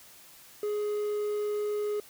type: tone with quantisation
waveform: triangle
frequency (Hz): 417.8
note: G#4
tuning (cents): +10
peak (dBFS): -26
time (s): 0.63-2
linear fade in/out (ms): 2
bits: 9
effects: white hiss -53 dBFS RMS until 2.09 s